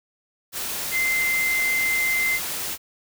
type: tone in noise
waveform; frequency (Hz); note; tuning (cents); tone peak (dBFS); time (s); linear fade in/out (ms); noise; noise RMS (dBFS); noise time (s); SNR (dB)
sine; 2079; C7; -12; -20; 0.91-2.4; 50; white; -29; 0.52-2.78; +6
effects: none